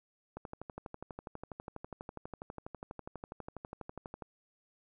click train, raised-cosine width 1 ms, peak -28 dBFS, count 48, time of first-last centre 0.37-4.222 s, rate 12.2 Hz, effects none

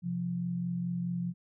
sine tone pair together, 130.81 / 175.53 Hz, C3 / F3, 0 / +9 cents, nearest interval perfect fourth, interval 509 cents, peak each -38 / -31 dBFS, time 0.02-1.34 s, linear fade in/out 50 ms, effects none

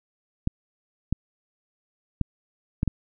clicks, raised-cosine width 5 ms, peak -10 dBFS, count 5, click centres 0.474 / 1.126 / 2.213 / 2.831 / 2.877 s, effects none

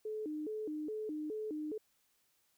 sine tone with vibrato, 362.4 Hz, F#4, 36 cents flat, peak -37 dBFS, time 0.05-1.78 s, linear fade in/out 5 ms, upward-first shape square, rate 2.4 Hz, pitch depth 300 cents each way, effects white hiss -75 dBFS RMS until 2.57 s

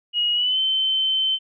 sine tone with pitch glide, 2891 to 3081 Hz, F#7 to G7, -41 to -31 cents, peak -18 dBFS, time 0.13-1.39 s, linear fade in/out 50 ms, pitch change +110 cents, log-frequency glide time 0.34-0.59 s, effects none

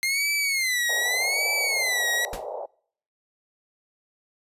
sawtooth tone with vibrato, 2093 Hz, C7, in tune, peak -19 dBFS, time 0.03-2.25 s, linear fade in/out 0 ms, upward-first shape sine, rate 0.84 Hz, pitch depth 170 cents each way
white band-pass noise, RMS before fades -35 dBFS, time 0.89-2.66 s, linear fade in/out 5 ms, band 450 to 830 Hz, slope 48 dB/octave
pink noise with exponential decay, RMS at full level -30 dBFS, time 2.33-2.46 s, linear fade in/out 2 ms, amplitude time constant 28 ms
effects noise-tail reverb RT60 0.6 s tail -25 dB re dry + resampled to 32000 Hz

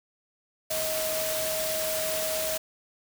sine tone in noise, 632 Hz, D#5, 27 cents sharp, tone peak -30 dBFS, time 0.7-2.58 s, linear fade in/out 10 ms, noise white, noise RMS -31 dBFS, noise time 0.7-2.58 s, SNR -2 dB, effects none

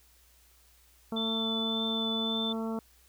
harmonic tone, 224.2 Hz, A3, 33 cents sharp, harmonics 1 / 2 / 3 / 4 / 5 / 6, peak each -32 / -38 / -42 / -44 / -46 / -48 dBFS, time 1.12-2.79 s, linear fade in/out 2 ms
sine tone with vibrato, 3521 Hz, A7, in tune, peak -31 dBFS, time 1.16-2.53 s, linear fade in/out 10 ms, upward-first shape triangle, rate 1.8 Hz, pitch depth 15 cents each way
effects added 60 Hz sine -63 dBFS peak until 3.08 s + white hiss -63 dBFS RMS until 3.08 s

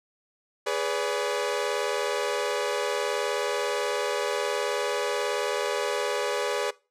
sawtooth chord, G# diminished, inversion none, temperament equal with one note detuned, 415.3 / 493.9 / 573.3 Hz, G#4 / B4 / D5, 0 / 0 / -42 cents, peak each -26 dBFS, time 0.66-6.71 s, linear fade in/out 10 ms, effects noise-tail reverb RT60 0.3 s tail -21 dB re dry + low-pass 9000 Hz 12 dB/octave

